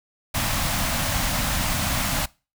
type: band-stop noise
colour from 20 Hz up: pink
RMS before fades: -24 dBFS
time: 0.34-2.26 s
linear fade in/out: 10 ms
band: 290 to 570 Hz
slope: 48 dB/octave
effects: noise-tail reverb RT60 0.3 s tail -22 dB re dry